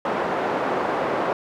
pink band-pass noise, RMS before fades -24 dBFS, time 0.05-1.33 s, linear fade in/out 2 ms, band 400 to 1100 Hz, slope 12 dB/octave, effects none

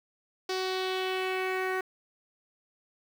sawtooth tone with low-pass filter sweep, 374.5 Hz, F#4, 21 cents sharp, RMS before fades -31 dBFS, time 0.49-1.81 s, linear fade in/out 5 ms, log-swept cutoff 4900 to 1800 Hz, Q 2.8, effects 8-bit

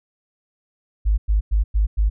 sine tone bursts, 51.9 Hz, G#1, in tune, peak -14 dBFS, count 5, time 1.05-2.1 s, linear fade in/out 20 ms, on 130 ms, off 100 ms, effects none

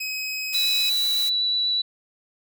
25% pulse tone, 2537 Hz, D#7, 33 cents sharp, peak -23 dBFS, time 0-0.9 s, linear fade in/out 10 ms
blue noise, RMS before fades -31 dBFS, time 0.52-1.3 s, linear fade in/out 20 ms
sine tone with vibrato, 3945 Hz, B7, 3 cents flat, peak -20 dBFS, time 0.54-1.82 s, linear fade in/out 10 ms, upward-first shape triangle, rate 8.1 Hz, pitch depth 9 cents each way
effects none

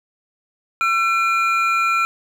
triangle tone pair together, 1350 / 2405 Hz, E6 / D7, +41 / +41 cents, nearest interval minor seventh, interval 1000 cents, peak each -15 / -19 dBFS, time 0.81-2.05 s, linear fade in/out 0 ms, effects none

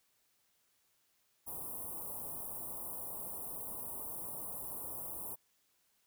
white band-stop noise, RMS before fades -43 dBFS, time 1.46-5.36 s, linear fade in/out 20 ms, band 1100 to 9400 Hz, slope 48 dB/octave, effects white hiss -75 dBFS RMS until 6.06 s

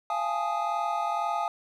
triangle tone cluster, 690 / 820 / 862 / 1245 Hz, F5 / G#5 / A5 / D#6, -21 / -22 / -36 / +1 cents, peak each -30 dBFS, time 0.1-1.48 s, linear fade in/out 2 ms, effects none

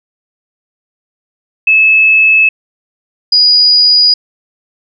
sine tone pair in turn, 2600 / 4908 Hz, E7 / D#8, -24 / -25 cents, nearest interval major seventh, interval 1099 cents, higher second, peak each -4 dBFS, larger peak neither, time 1.67-2.49 / 3.32-4.14 s, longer neither, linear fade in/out 5 ms, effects none

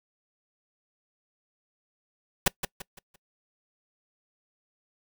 pink noise with echo, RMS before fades -20 dBFS, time 2.46-2.48 s, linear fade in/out 5 ms, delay 170 ms, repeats 4, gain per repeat -9 dB, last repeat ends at 3.16 s, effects noise-tail reverb RT60 0.1 s tail -24 dB re dry

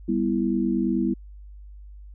sine chord, E minor, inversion first, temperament just, 197.78 / 247.2 / 329.6 Hz, G3 / B3 / E4, +16 / +2 / 0 cents, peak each -25 dBFS, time 0.08-1.14 s, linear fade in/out 10 ms, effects added 50 Hz sine -40 dBFS peak until 2.14 s

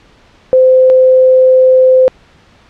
sine tone pair in turn, 516 / 516 Hz, C5 / C5, -24 / -24 cents, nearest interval unison, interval 0 cents, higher neither, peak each -3 dBFS, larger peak neither, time 0.53-0.9 / 0.9-2.08 s, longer second, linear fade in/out 0 ms, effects pink hiss -45 dBFS RMS until 2.69 s + low-pass 4000 Hz 12 dB/octave

